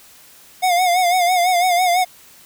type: tone with vibrato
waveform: square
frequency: 718 Hz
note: F5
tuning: 48 cents sharp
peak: -14 dBFS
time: 0.62-2.05 s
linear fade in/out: 20 ms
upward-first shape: sine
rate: 6 Hz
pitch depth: 68 cents each way
effects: white hiss -46 dBFS RMS until 2.45 s